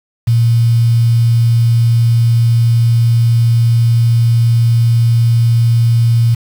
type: tone with quantisation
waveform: sine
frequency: 116.54 Hz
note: A#2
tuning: in tune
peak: -7 dBFS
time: 0.27-6.35 s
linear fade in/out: 10 ms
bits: 5
effects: none